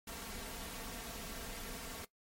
pink noise with comb filter, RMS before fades -45 dBFS, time 0.07-2.05 s, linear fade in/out 5 ms, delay 4.4 ms, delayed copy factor +0.6, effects noise-tail reverb RT60 0.1 s tail -18 dB re dry + MP3 64 kbps

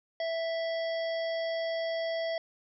harmonic tone with a mistuned harmonic, 659.3 Hz, E5, in tune, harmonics 1 / 3 / 5 / 7 / 8, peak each -30 / -40 / -44 / -47 / -48 dBFS, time 0.2-2.38 s, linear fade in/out 2 ms, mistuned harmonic 8, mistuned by +25 cents, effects none

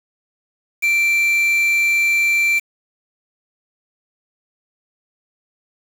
triangle tone with quantisation, 2349 Hz, D7, in tune, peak -12 dBFS, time 0.82-2.6 s, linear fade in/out 20 ms, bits 5, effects none

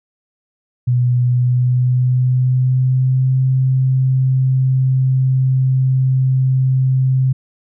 sine tone with pitch glide, 123.47 to 130.81 Hz, B2 to C3, 0 to 0 cents, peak -11 dBFS, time 0.87-7.33 s, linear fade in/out 10 ms, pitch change +100 cents, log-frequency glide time 1.24-3.39 s, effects none

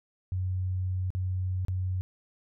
sine tone with dropouts, 92.5 Hz, F#2, in tune, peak -27 dBFS, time 0.32-2.01 s, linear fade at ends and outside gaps 0 ms, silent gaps 1.104-1.15 / 1.65-1.683 s, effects none

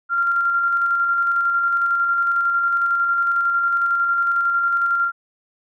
sine tone with tremolo, 1385 Hz, F6, 15 cents flat, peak -15 dBFS, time 0.09-5.12 s, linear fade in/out 50 ms, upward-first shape square, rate 11 Hz, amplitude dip 25%, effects none

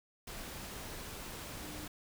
sine tone in noise, 301.7 Hz, D4, 47 cents sharp, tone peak -49 dBFS, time 1.62-1.86 s, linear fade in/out 5 ms, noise pink, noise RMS -45 dBFS, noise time 0.27-1.88 s, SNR -7 dB, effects none

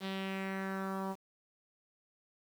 sawtooth tone with low-pass filter sweep, 192.3 Hz, G3, 33 cents flat, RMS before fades -38 dBFS, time 0-1.16 s, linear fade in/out 50 ms, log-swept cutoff 3900 to 940 Hz, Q 2.8, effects 9-bit

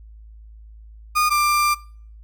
35% pulse tone pair in turn, 1224 / 1187.8 Hz, D#6 / D6, -29 / +19 cents, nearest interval minor second, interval 52 cents, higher first, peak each -14 dBFS, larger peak neither, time 1.15-1.3 / 1.3-1.75 s, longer second, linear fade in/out 20 ms, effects noise-tail reverb RT60 0.5 s tail -24 dB re dry + added 54 Hz sine -40 dBFS peak until 2.23 s

